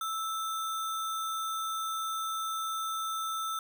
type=tone with sample-and-hold; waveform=sine; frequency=1318.5 Hz; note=E6; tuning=in tune; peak=-31 dBFS; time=0.01-3.59 s; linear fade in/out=2 ms; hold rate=4900 Hz; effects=none